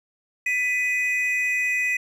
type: tone pair together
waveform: triangle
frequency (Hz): 1990 / 2505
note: B6 / D#7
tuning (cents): +13 / +11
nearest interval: major third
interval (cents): 398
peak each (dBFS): -22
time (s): 0.46-1.97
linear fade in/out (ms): 5
effects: none